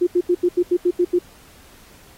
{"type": "tone bursts", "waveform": "sine", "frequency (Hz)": 354, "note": "F4", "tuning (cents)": 23, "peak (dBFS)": -13, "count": 9, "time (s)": [0.01, 1.19], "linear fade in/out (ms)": 10, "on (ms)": 60, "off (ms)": 80, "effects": ["pink hiss -49 dBFS RMS until 2.17 s", "AAC 48 kbps"]}